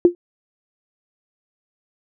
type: tone with exponential decay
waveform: sine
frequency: 349.2 Hz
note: F4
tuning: in tune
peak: -4 dBFS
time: 0.05-0.15 s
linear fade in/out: 1 ms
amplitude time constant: 21 ms
effects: none